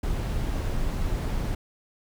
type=noise; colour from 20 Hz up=brown; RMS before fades=-27 dBFS; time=0.03-1.55 s; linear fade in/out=5 ms; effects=none